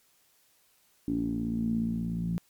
10% pulse tone with low-pass filter sweep, 57 Hz, A#1, 38 cents flat, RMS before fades -30 dBFS, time 1.08-2.38 s, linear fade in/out 0 ms, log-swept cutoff 290 to 180 Hz, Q 8, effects white hiss -66 dBFS RMS until 2.49 s + MP3 96 kbps

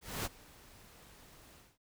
pink noise with ADSR envelope, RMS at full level -36 dBFS, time 0.01-1.78 s, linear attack 240 ms, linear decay 31 ms, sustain -22 dB, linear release 220 ms, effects noise-tail reverb RT60 0.1 s tail -24 dB re dry

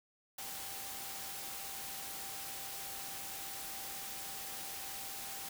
sine tone in noise, 784 Hz, G5, in tune, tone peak -53 dBFS, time 0.38-5.49 s, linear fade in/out 5 ms, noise white, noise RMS -44 dBFS, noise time 0.38-5.49 s, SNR -12 dB, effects none

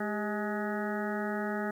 harmonic tone with a mistuned harmonic, 210.4 Hz, G#3, 23 cents sharp, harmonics 1 / 2 / 3 / 4 / 6 / 7 / 8 / 9, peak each -34 / -37 / -39 / -40 / -42 / -42 / -43 / -44 dBFS, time 0-1.71 s, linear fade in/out 5 ms, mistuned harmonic 2, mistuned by -70 cents, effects 10-bit

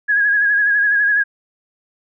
sine tone with vibrato, 1658 Hz, G#6, 3 cents flat, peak -12 dBFS, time 0.08-1.24 s, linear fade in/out 20 ms, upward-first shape sine, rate 12 Hz, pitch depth 45 cents each way, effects none

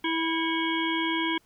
harmonic tone with a mistuned harmonic, 326.6 Hz, E4, 16 cents flat, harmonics 1 / 3 / 5 / 7 / 9 / 10, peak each -28 / -31 / -35 / -32 / -39 / -33 dBFS, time 0.04-1.38 s, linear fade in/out 5 ms, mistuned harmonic 7, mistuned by -46 cents, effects pink hiss -64 dBFS RMS until 1.45 s

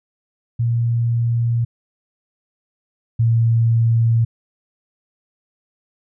sine tone pair in turn, 117.4 / 115.05 Hz, A#2 / A#2, +13 / -22 cents, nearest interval unison, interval 35 cents, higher first, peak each -15 / -12 dBFS, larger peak second, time 0.59-1.65 / 3.19-4.25 s, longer neither, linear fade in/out 10 ms, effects none

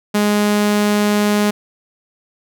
sawtooth tone, 207.7 Hz, G#3, in tune, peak -9 dBFS, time 0.14-1.51 s, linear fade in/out 10 ms, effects none

